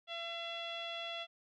sawtooth tone with low-pass filter, 676 Hz, E5, 43 cents sharp, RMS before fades -42 dBFS, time 0.07-1.27 s, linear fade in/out 50 ms, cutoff 3200 Hz, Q 9.9, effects none

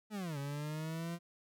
40% pulse linear two-way sweep, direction down then up, 220 to 138.59 to 172.7 Hz, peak -37 dBFS, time 0.1-1.19 s, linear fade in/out 50 ms, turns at 0.38 s, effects none

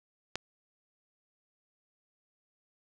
click, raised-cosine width 0.2 ms, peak -15 dBFS, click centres 0.356 s, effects none

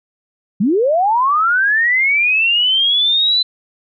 sine linear sweep, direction up, 174.61 to 4044 Hz, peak -11 dBFS, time 0.6-3.43 s, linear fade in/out 10 ms, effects none

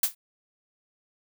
blue noise with exponential decay, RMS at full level -17 dBFS, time 0.03-0.15 s, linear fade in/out 5 ms, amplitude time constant 24 ms, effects none

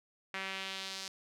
sawtooth tone with band-pass filter sweep, 191.9 Hz, G3, 37 cents flat, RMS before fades -41 dBFS, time 0.34-1.08 s, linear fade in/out 2 ms, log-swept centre 2100 to 5200 Hz, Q 1.7, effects none

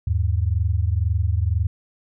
sine tone pair together, 79.28 / 101.3 Hz, D#2 / G#2, +33 / -43 cents, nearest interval major third, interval 424 cents, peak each -20 / -21 dBFS, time 0.07-1.67 s, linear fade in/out 5 ms, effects none

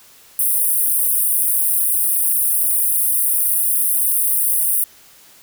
pink high-pass noise, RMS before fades -17 dBFS, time 0.39-4.84 s, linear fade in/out 2 ms, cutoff 9100 Hz, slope 96 dB/octave, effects white hiss -47 dBFS RMS until 5.42 s

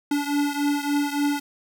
square beating tone pair, 287.4 / 290.9 Hz, D4 / D4, -37 / -16 cents, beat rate 3.5 Hz, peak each -24 / -27 dBFS, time 0.11-1.4 s, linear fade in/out 5 ms, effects none

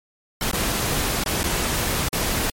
pink noise with dropouts, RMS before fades -23 dBFS, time 0.41-2.5 s, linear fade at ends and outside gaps 2 ms, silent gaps 0.514-0.53 / 1.238-1.26 / 1.432-1.44 / 2.086-2.129 s, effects MP3 64 kbps

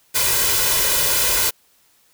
white noise with comb filter, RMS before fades -18 dBFS, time 0.14-1.51 s, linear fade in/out 20 ms, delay 2 ms, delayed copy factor +0.75, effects white hiss -58 dBFS RMS until 2.13 s

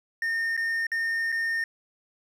triangle tone with dropouts, 1826 Hz, A#6, 36 cents flat, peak -23 dBFS, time 0.22-1.64 s, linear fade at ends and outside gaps 2 ms, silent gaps 0.567-0.575 / 0.868-0.917 / 1.32-1.324 s, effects none

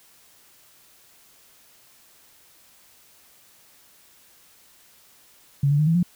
sine tone with pitch steps, 140.6 / 145 / 152.3 / 164.2 / 176.3 Hz, C#3 / D3 / D#3 / E3 / F3, +25 / -22 / -37 / -6 / +17 cents, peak -16 dBFS, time 5.63-6.03 s, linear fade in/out 5 ms, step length 80 ms, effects white hiss -55 dBFS RMS until 6.15 s

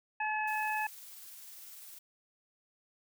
harmonic tone, 858 Hz, A5, 44 cents flat, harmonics 1 / 2 / 3, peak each -33 / -36 / -38 dBFS, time 0.2-0.87 s, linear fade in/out 5 ms
blue noise with tremolo, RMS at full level -49 dBFS, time 0.47-1.99 s, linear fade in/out 10 ms, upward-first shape sine, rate 20 Hz, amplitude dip 25%
effects none

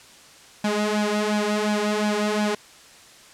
sawtooth tone with flanger, 210 Hz, G#3, 19 cents sharp, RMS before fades -23 dBFS, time 0.64-2.55 s, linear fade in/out 5 ms, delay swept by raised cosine 1.2 to 3.3 ms, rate 2.8 Hz, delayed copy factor +0.75, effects white hiss -48 dBFS RMS until 3.33 s + low-pass 8000 Hz 12 dB/octave

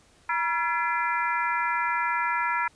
harmonic tone with a mistuned harmonic, 340 Hz, F4, 46 cents flat, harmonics 3 / 4 / 5 / 6 / 7, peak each -27 / -29 / -31 / -33 / -34 dBFS, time 0.29-2.68 s, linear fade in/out 5 ms, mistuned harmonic 3, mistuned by -100 cents, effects pink hiss -59 dBFS RMS until 2.75 s + resampled to 22050 Hz

